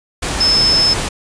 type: tone in noise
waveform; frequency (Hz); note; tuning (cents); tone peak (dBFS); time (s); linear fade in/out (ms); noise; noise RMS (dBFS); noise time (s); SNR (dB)
sine; 5230; E8; -15; -10; 0.4-0.94; 10; pink; -20; 0.22-1.09; +7
effects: resampled to 22050 Hz